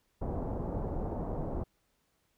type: low-pass noise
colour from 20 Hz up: pink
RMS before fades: -35 dBFS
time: 0.21-1.64 s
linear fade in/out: 10 ms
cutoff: 810 Hz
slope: 24 dB/octave
effects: pink hiss -75 dBFS RMS until 2.37 s